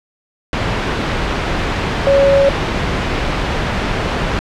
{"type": "tone in noise", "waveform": "sine", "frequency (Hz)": 554.4, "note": "C#5", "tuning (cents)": 0, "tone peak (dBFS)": -8, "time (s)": [2.07, 2.49], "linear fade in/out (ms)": 0, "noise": "pink", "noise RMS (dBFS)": -17, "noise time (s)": [0.53, 4.39], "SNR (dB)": 6, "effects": ["low-pass 3000 Hz 12 dB/octave"]}